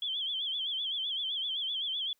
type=tone with vibrato; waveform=sine; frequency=3264 Hz; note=G#7; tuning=31 cents flat; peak=-31 dBFS; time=0.02-2.13 s; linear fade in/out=2 ms; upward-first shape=sine; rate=7.8 Hz; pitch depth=110 cents each way; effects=white hiss -75 dBFS RMS until 2.19 s